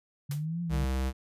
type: linear two-way sweep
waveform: sine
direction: up then down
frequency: 139.1 to 174.61 to 139.1 Hz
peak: -30 dBFS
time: 0.29-0.85 s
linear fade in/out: 10 ms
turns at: 0.62 s
type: noise with exponential decay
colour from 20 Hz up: white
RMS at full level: -38 dBFS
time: 0.31-0.46 s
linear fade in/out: 2 ms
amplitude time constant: 31 ms
type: tone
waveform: square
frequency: 65.41 Hz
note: C2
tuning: in tune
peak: -28 dBFS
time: 0.69-1.13 s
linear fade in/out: 50 ms
effects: resampled to 32000 Hz